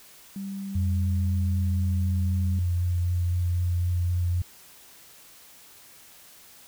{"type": "tone with pitch glide", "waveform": "sine", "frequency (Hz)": [196, 192.52], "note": ["G3", "G3"], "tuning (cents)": [0, -31], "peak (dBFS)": -31, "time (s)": [0.36, 2.59], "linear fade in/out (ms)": 2, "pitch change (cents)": -31, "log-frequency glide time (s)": [1.48, 2.12]}
{"type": "tone with vibrato", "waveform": "sine", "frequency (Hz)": 88.2, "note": "F2", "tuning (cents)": 18, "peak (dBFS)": -22, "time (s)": [0.75, 4.42], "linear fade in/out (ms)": 5, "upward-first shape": "sine", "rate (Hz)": 3.9, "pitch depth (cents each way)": 14}
{"effects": ["white hiss -51 dBFS RMS until 6.67 s"]}